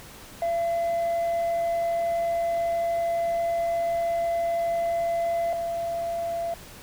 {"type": "tone pair in turn", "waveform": "sine", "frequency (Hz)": [678, 678], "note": ["E5", "E5"], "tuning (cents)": [49, 49], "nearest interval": "unison", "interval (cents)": 0, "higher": "neither", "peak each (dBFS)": [-20, -25], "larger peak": "first", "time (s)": [[0.42, 5.53], [5.53, 6.54]], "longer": "first", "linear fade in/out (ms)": 2, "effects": ["tanh soft clip ceiling -22 dBFS", "pink hiss -45 dBFS RMS until 6.82 s"]}